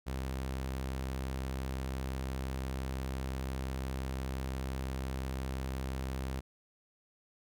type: tone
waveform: sawtooth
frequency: 65.8 Hz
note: C2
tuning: 10 cents sharp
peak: -31 dBFS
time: 0.06-6.41 s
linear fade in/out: 20 ms
effects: none